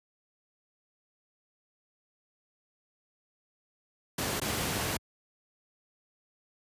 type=noise with dropouts; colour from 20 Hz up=pink; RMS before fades=-31 dBFS; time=4.18-4.97 s; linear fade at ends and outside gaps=5 ms; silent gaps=4.4-4.415 s; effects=high-pass 80 Hz 12 dB/octave + resampled to 32000 Hz